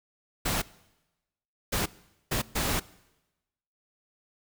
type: noise bursts at uneven times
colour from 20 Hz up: pink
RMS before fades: -28 dBFS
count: 4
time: 0.45-0.62 / 1.72-1.86 / 2.31-2.42 / 2.55-2.8 s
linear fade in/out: 10 ms
effects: noise-tail reverb RT60 1.0 s tail -21 dB re dry